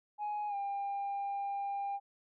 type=tone with pitch glide; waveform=sine; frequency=835 to 799.1 Hz; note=G#5 to G5; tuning=+9 to +33 cents; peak=-32 dBFS; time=0.18-2 s; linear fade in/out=50 ms; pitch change=-76 cents; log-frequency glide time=0.48-0.55 s; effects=tanh soft clip ceiling -32 dBFS